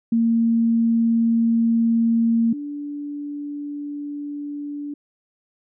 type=tone pair in turn; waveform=sine; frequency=229.7 / 290.3 Hz; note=A#3 / D4; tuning=-25 / -20 cents; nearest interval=major third; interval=405 cents; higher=second; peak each=-15 / -27 dBFS; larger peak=first; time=0.12-2.53 / 2.53-4.94 s; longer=neither; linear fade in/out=5 ms; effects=none